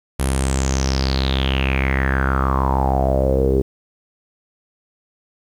sawtooth tone with low-pass filter sweep, 66.5 Hz, C2, 29 cents sharp, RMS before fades -18 dBFS, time 0.19-3.62 s, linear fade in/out 10 ms, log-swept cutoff 11000 to 390 Hz, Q 7.2, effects 8-bit

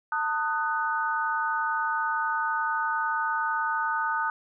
sine chord, D# diminished, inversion second, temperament just, 896 / 1244.5 / 1493.4 Hz, A5 / D#6 / F#6, +31 / 0 / +16 cents, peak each -29 dBFS, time 0.12-4.3 s, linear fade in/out 2 ms, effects none

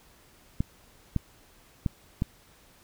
clicks, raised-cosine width 5 ms, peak -13 dBFS, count 4, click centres 0.605 / 1.163 / 1.862 / 2.221 s, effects pink hiss -58 dBFS RMS until 2.83 s

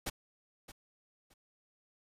pink noise with echo, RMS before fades -36 dBFS, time 0.06-0.1 s, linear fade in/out 10 ms, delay 620 ms, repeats 2, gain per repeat -14 dB, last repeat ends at 1.34 s, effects resampled to 32000 Hz

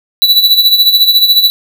square tone with tremolo, 3951 Hz, B7, in tune, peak -3 dBFS, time 0.22-1.5 s, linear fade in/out 0 ms, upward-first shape sine, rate 14 Hz, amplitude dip 65%, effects none

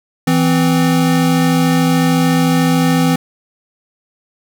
square tone pair together, 164.81 / 258.5 Hz, E3 / C4, 0 / -21 cents, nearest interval minor sixth, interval 779 cents, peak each -14 dBFS, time 0.27-3.16 s, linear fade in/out 5 ms, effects none

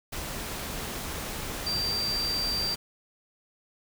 sine tone in noise, 4699 Hz, D8, in tune, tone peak -27 dBFS, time 1.66-2.75 s, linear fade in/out 10 ms, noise pink, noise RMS -35 dBFS, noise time 0.12-2.76 s, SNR +5 dB, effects none

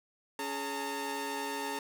sawtooth tone cluster, 279.3 / 420.7 / 910 Hz, C#4 / G#4 / A#5, +13 / +22 / -42 cents, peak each -37 / -36 / -33 dBFS, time 0.39-1.79 s, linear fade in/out 2 ms, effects none

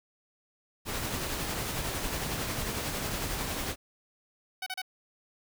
pink noise with tremolo, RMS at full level -32 dBFS, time 0.85-3.76 s, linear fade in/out 50 ms, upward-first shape triangle, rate 11 Hz, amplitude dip 35%
10% pulse tone bursts, 750 Hz, F#5, 23 cents sharp, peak -25 dBFS, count 3, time 4.62-4.818 s, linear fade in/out 5 ms, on 44 ms, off 33 ms
effects none

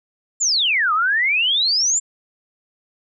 sine exponential two-way sweep, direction down then up, 7459 to 1200 to 7459 Hz, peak -15 dBFS, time 0.4-2 s, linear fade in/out 20 ms, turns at 0.93 s, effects none

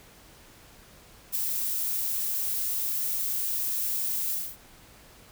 violet noise with ADSR envelope, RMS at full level -26 dBFS, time 1.32-4.57 s, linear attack 32 ms, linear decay 5 ms, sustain -3 dB, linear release 240 ms, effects pink hiss -53 dBFS RMS until 5.31 s

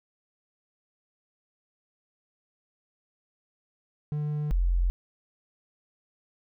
triangle / sine tone pair in turn, 149.3 / 43.93 Hz, D3 / F1, +29 / +11 cents, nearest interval octave + major sixth, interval 2118 cents, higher first, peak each -25 / -21 dBFS, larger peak second, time 4.12-4.51 / 4.51-4.9 s, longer neither, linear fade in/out 0 ms, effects none

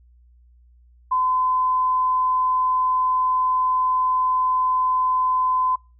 sine tone, 1020 Hz, C6, 44 cents flat, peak -17 dBFS, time 1.11-5.76 s, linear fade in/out 10 ms, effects noise-tail reverb RT60 0.3 s tail -26 dB re dry + added 60 Hz sine -50 dBFS peak until 5.99 s

